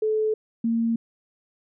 sine tone pair in turn, 433.2 / 229.5 Hz, A4 / A#3, -27 / -27 cents, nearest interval major seventh, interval 1100 cents, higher first, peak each -20 dBFS, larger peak neither, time 0.02-0.34 / 0.64-0.96 s, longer neither, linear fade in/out 5 ms, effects none

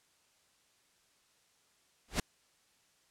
pink noise with exponential growth, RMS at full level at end -25 dBFS, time 2.08-2.2 s, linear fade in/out 5 ms, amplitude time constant 25 ms, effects white hiss -70 dBFS RMS until 3.1 s + low-pass 9000 Hz 12 dB/octave

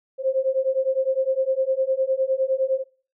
sine beating tone pair, 523.3 / 533.1 Hz, C5 / C5, 0 / +32 cents, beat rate 9.8 Hz, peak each -23 / -22 dBFS, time 0.18-2.84 s, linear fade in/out 50 ms, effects noise-tail reverb RT60 0.4 s tail -23 dB re dry

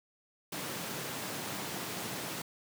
pink high-pass noise, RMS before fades -39 dBFS, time 0.52-2.42 s, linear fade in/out 5 ms, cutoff 130 Hz, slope 24 dB/octave, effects none

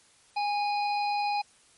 harmonic tone, 823 Hz, G#5, 16 cents flat, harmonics 1 / 3 / 5 / 6, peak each -26 / -36 / -40 / -42 dBFS, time 0.36-1.42 s, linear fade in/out 10 ms, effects white hiss -60 dBFS RMS until 1.77 s + MP3 48 kbps

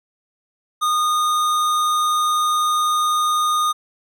sine tone with hard clipping, 1228 Hz, D#6, 23 cents flat, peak -18 dBFS, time 0.81-3.73 s, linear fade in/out 20 ms, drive 16 dB, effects none

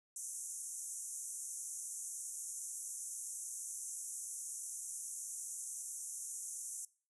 white band-pass noise, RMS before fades -45 dBFS, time 0.16-6.85 s, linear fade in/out 2 ms, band 6000 to 11000 Hz, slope 96 dB/octave, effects noise-tail reverb RT60 0.4 s tail -21 dB re dry

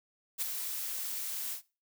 blue noise with ADSR envelope, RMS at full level -30 dBFS, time 0.38-1.62 s, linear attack 39 ms, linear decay 11 ms, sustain -7 dB, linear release 100 ms, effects noise-tail reverb RT60 0.3 s tail -19 dB re dry

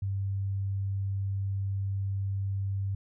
sine tone, 98 Hz, G2, in tune, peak -28 dBFS, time 0.02-2.95 s, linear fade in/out 5 ms, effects none

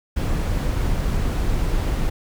brown noise, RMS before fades -21 dBFS, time 0.16-2.1 s, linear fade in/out 10 ms, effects none

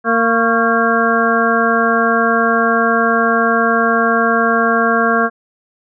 harmonic tone with a mistuned harmonic, 230 Hz, A#3, 23 cents flat, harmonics 1 / 2 / 3 / 5 / 6 / 7, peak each -18 / -18 / -18 / -18 / -18 / -18 dBFS, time 0.04-5.3 s, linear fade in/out 50 ms, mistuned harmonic 5, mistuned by -59 cents, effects none

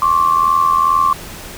sine tone pair together, 1069 / 1151.4 Hz, C6 / D6, +37 / -35 cents, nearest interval minor second, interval 128 cents, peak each -13 dBFS, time 0.02-1.13 s, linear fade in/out 2 ms, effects pink hiss -32 dBFS RMS until 1.57 s

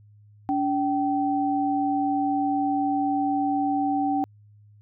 sine tone pair together, 286.5 / 772 Hz, D4 / G5, -43 / -27 cents, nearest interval octave + perfect fourth, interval 1716 cents, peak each -24 dBFS, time 0.49-4.24 s, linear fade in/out 0 ms, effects added 104 Hz sine -50 dBFS peak until 4.81 s

